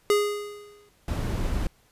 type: tone with exponential decay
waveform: square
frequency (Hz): 412.8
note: G#4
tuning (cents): -10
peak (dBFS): -17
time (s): 0.1-0.89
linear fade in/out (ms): 1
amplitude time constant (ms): 170
type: noise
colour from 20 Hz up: brown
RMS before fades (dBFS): -27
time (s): 1.08-1.67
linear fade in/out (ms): 2
effects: pink hiss -62 dBFS RMS until 1.91 s + resampled to 32000 Hz

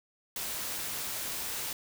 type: noise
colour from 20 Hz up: white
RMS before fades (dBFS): -36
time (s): 0.36-1.73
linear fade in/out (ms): 2
effects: none

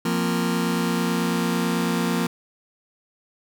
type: chord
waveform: sawtooth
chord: F suspended fourth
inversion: none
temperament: just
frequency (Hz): 174.61 / 232.8 / 261.9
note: F3 / Bb3 / C4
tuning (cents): 0 / -2 / +2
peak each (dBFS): -20 / -20 / -25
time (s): 0.05-2.27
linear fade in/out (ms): 5
effects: none

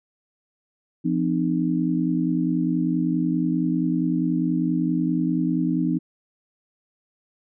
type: tone cluster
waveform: sine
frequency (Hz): 171.6 / 256.2 / 306.5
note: F3 / C4 / D#4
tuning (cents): -30 / -36 / -26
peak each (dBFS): -24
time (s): 1.04-5.99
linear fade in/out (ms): 20
effects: none

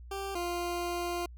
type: tone pair in turn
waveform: 20% pulse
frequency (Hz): 392 / 349.2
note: G4 / F4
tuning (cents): 0 / 0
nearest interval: major second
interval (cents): 200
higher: first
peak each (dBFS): -30 / -27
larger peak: second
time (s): 0.11-0.35 / 0.35-1.26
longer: second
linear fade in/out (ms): 5
effects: added 60 Hz sine -45 dBFS peak until 1.37 s

